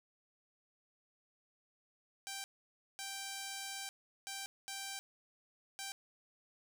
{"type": "tone bursts at uneven times", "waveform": "5% pulse", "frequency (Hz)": 784, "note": "G5", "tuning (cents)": 0, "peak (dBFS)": -30, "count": 5, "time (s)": [[2.27, 2.44], [2.99, 3.89], [4.27, 4.46], [4.68, 4.99], [5.79, 5.92]], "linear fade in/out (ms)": 0, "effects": []}